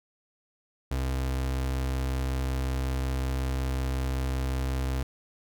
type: tone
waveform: 35% pulse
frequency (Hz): 65.41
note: C2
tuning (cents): 0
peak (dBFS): -25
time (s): 0.91-5.03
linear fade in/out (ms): 5
effects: none